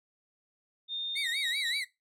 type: tone with pitch glide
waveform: sine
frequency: 3644 to 3928 Hz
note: A#7 to B7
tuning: -40 to -10 cents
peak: -32 dBFS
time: 0.88-1.82 s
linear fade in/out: 50 ms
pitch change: +130 cents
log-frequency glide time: 1.18-1.69 s
type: tone with vibrato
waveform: 35% pulse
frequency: 2051 Hz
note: C7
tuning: 35 cents flat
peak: -30 dBFS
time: 1.15-1.85 s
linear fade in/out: 20 ms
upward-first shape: sine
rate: 5.2 Hz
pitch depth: 200 cents each way
effects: noise-tail reverb RT60 0.2 s tail -18 dB re dry + low-pass 12000 Hz 12 dB/octave